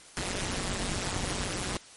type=noise with amplitude modulation; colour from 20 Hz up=pink; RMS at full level=-28 dBFS; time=0.17-1.77 s; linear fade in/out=0 ms; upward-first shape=sine; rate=187 Hz; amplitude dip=100%; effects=white hiss -51 dBFS RMS until 1.96 s + MP3 48 kbps